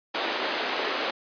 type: band-pass noise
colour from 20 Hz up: pink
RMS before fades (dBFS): -29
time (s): 0.14-1.11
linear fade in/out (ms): 10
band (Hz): 340 to 4400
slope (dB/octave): 24
effects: resampled to 11025 Hz